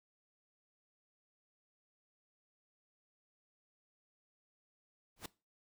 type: noise with exponential growth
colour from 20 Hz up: pink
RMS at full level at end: -38 dBFS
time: 5.16-5.26 s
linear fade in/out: 5 ms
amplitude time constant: 20 ms
effects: noise-tail reverb RT60 0.3 s tail -21 dB re dry